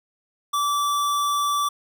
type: tone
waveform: square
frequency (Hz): 1160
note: D6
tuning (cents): -22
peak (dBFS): -21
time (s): 0.53-1.69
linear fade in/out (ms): 10
effects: none